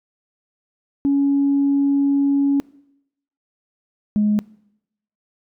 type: tone pair in turn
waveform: sine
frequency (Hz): 279.8 / 209.6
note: C#4 / G#3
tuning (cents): +16 / +16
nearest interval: perfect fourth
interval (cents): 500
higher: first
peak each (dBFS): -13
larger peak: neither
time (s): 1.05-2.6 / 4.16-4.39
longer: first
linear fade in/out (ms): 0
effects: noise-tail reverb RT60 0.8 s tail -23 dB re dry + tanh soft clip ceiling -10 dBFS